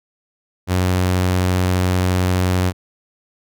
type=tone; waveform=sawtooth; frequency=91.5 Hz; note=F#2; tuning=19 cents flat; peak=-11 dBFS; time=0.67-2.73 s; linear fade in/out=50 ms; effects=none